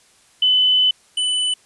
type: tone pair in turn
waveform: sine / square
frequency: 3014 / 2993 Hz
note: F#7 / F#7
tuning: +31 / +19 cents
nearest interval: unison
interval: 12 cents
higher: first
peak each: -12 / -18 dBFS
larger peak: first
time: 0.42-0.91 / 1.17-1.54 s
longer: first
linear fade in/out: 5 ms
effects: white hiss -54 dBFS RMS until 1.65 s + resampled to 24000 Hz